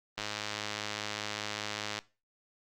click train, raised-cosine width 0.2 ms, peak -17 dBFS, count 191, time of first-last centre 0.18-1.99 s, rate 105 Hz, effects noise-tail reverb RT60 0.3 s tail -20 dB re dry + Opus 32 kbps

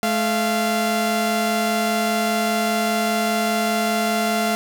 sawtooth tone pair together, 215 / 690 Hz, A3 / F5, -40 / -21 cents, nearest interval octave + minor sixth, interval 2019 cents, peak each -18 / -17 dBFS, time 0.03-4.55 s, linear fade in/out 0 ms, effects none

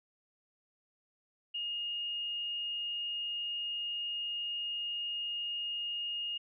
sine tone, 2849 Hz, F7, 34 cents sharp, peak -34 dBFS, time 1.54-6.38 s, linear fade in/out 10 ms, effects none

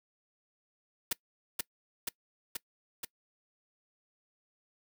white noise with echo, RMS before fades -30 dBFS, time 1.11-1.13 s, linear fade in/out 5 ms, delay 480 ms, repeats 4, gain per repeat -2 dB, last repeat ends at 3.05 s, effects noise-tail reverb RT60 0.1 s tail -23 dB re dry

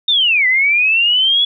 sine linear two-way sweep, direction down then up, 3707 to 1975.5 to 3408 Hz, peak -10 dBFS, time 0.08-1.45 s, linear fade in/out 5 ms, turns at 0.47 s, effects none

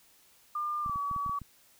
sine tone with pitch glide, 1200 to 1138.6 Hz, D6 to C#6, +37 to +46 cents, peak -30 dBFS, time 0.55-1.39 s, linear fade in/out 5 ms, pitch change -91 cents, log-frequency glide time 0.82-0.95 s
clicks, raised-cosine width 5 ms, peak -31 dBFS, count 8, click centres 0.862 / 0.896 / 0.959 / 1.113 / 1.163 / 1.263 / 1.295 / 1.417 s
effects white hiss -62 dBFS RMS until 1.79 s

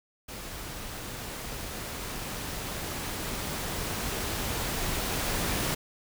pink noise with level ramp, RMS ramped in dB -40 to -29 dBFS, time 0.28-5.75 s, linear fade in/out 10 ms, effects none

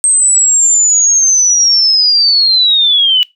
sine linear sweep, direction down, 8372 to 2931 Hz, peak -6 dBFS, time 0.04-3.23 s, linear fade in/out 0 ms, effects noise-tail reverb RT60 0.2 s tail -22 dB re dry

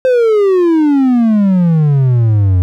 triangle exponential sweep, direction down, 523.3 to 87.9 Hz, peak -5 dBFS, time 0.05-2.62 s, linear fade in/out 0 ms, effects none

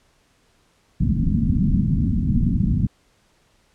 white low-pass noise, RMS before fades -19 dBFS, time 1-2.87 s, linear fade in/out 10 ms, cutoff 240 Hz, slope 48 dB/octave, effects pink hiss -61 dBFS RMS until 3.74 s + low-pass 9000 Hz 12 dB/octave

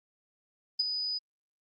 sine tone with ADSR envelope, 4976 Hz, D#8, 1 cent flat, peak -22 dBFS, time 0.79-1.19 s, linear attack 10 ms, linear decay 22 ms, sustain -8 dB, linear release 18 ms, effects Opus 32 kbps

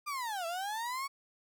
35% pulse linear two-way sweep, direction down then up, 1215 to 654 to 1124 Hz, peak -33 dBFS, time 0.06-1.08 s, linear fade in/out 20 ms, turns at 0.46 s, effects none

